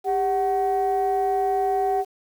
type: tone pair together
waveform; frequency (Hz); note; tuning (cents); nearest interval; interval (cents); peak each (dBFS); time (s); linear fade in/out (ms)
sine; 397.3 / 750; G4 / F#5; +23 / +23; major seventh; 1100; -22 / -20; 0.04-2.05; 50
effects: tanh soft clip ceiling -15 dBFS + 8-bit